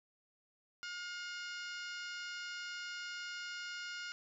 harmonic tone with a mistuned harmonic, 713 Hz, F5, 36 cents sharp, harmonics 2 / 3 / 4 / 5 / 6 / 7 / 8 / 9 / 10, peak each -44 / -51 / -49 / -58 / -54 / -53 / -54 / -65 / -60 dBFS, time 0.83-4.12 s, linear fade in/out 0 ms, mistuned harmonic 8, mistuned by -34 cents, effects none

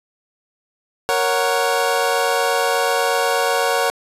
25% pulse chord, F# major, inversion first, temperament equal, 466.2 / 554.4 / 740 Hz, A#4 / C#5 / F#5, 0 / 0 / 0 cents, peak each -17 dBFS, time 1.09-3.9 s, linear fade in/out 0 ms, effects resampled to 32000 Hz + 8-bit

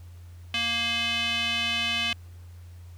square tone with band-pass filter, 233.1 Hz, A#3, in tune, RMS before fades -27 dBFS, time 0.54-2.13 s, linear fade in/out 2 ms, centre 2900 Hz, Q 4, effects added 87 Hz sine -42 dBFS peak until 2.97 s + pink hiss -60 dBFS RMS until 2.97 s

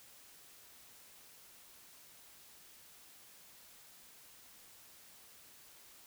silence, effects white hiss -59 dBFS RMS until 6.06 s

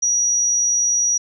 sine tone, 5790 Hz, F#8, 38 cents flat, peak -15 dBFS, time 0.02-1.18 s, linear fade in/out 10 ms, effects none

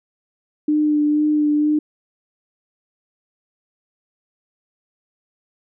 sine tone with vibrato, 299.6 Hz, D4, 35 cents sharp, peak -14 dBFS, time 0.68-1.79 s, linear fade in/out 5 ms, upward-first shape sine, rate 2.1 Hz, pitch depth 17 cents each way, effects none

